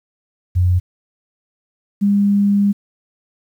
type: tone pair in turn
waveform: sine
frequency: 89.9 / 201.8 Hz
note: F#2 / G#3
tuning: -49 / -49 cents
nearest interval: octave + major second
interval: 1400 cents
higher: second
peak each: -11 dBFS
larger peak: neither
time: 0.55-0.8 / 2.01-2.73 s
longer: second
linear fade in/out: 20 ms
effects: 8-bit